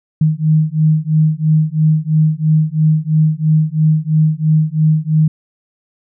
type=beating tone pair; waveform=sine; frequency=154.4 / 157.4 Hz; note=D#3 / D#3; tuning=-13 / +20 cents; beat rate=3 Hz; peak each=-13 dBFS; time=0.21-5.28 s; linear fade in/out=5 ms; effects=none